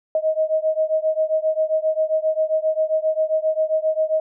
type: beating tone pair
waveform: sine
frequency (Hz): 626 / 633.5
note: D#5 / D#5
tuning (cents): +10 / +31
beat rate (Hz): 7.5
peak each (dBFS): -20 / -21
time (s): 0.15-4.2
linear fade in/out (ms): 2
effects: none